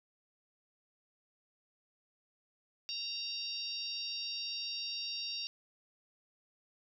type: harmonic tone with a mistuned harmonic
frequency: 927 Hz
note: A#5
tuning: 10 cents flat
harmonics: 3 / 4 / 5 / 6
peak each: -44 / -44 / -41 / -42 dBFS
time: 2.89-5.47 s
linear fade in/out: 0 ms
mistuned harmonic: 4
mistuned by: +16 cents
effects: none